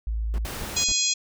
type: tone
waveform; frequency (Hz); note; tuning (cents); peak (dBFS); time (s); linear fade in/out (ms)
sine; 55; A1; 0; -24; 0.07-0.45; 0
type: noise bursts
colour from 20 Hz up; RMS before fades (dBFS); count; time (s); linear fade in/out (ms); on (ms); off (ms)
brown; -33; 3; 0.34-0.923; 0; 41; 230
type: noise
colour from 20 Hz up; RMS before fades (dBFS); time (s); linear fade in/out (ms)
pink; -34; 0.45-0.84; 2
type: harmonic tone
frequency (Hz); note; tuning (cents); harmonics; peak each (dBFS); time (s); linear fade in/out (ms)
830.6; G#5; 0; 3 / 4 / 5 / 6 / 7 / 8 / 9; -32 / -29 / -28 / -30 / -33 / -25 / -29; 0.76-1.14; 10
effects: none